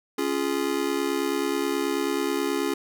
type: chord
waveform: square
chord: Db major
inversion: none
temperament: just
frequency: 277.2 / 346.5 / 415.8 Hz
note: Db4 / F4 / Ab4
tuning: 0 / -14 / +2 cents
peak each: -29 dBFS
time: 0.18-2.74 s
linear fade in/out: 5 ms
effects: none